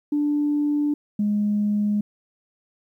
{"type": "tone pair in turn", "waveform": "sine", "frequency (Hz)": [293.7, 207.7], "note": ["D4", "G#3"], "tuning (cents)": [0, 0], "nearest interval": "tritone", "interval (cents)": 600, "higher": "first", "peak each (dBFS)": -18, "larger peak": "neither", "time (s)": [[0.12, 0.94], [1.19, 2.01]], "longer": "neither", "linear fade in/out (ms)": 5, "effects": ["tanh soft clip ceiling -14 dBFS", "10-bit"]}